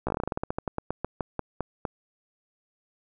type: slowing click train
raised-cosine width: 1 ms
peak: -14 dBFS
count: 22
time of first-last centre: 0.07-1.852 s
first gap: 15 ms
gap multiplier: 1.15
effects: none